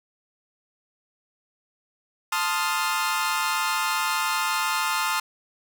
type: chord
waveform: sawtooth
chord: F dominant seventh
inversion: first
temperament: equal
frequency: 880 / 1046.5 / 1244.5 / 1396.9 Hz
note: A5 / C6 / Eb6 / F6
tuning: 0 / 0 / 0 / 0 cents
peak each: -25 dBFS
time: 2.32-5.2 s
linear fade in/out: 5 ms
effects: none